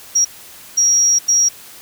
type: tone bursts at uneven times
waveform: sine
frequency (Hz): 5670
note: F8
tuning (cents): +25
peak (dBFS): -10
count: 3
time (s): 0.15-0.25 / 0.77-1.19 / 1.28-1.49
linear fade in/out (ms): 10
effects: white hiss -39 dBFS RMS until 1.81 s